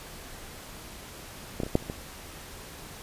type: clicks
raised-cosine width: 2 ms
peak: -17 / -15 / -25 / -7 / -29 / -20 dBFS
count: 6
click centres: 1.602 / 1.634 / 1.665 / 1.754 / 1.825 / 1.899 s
effects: pink hiss -44 dBFS RMS until 3.02 s + resampled to 32000 Hz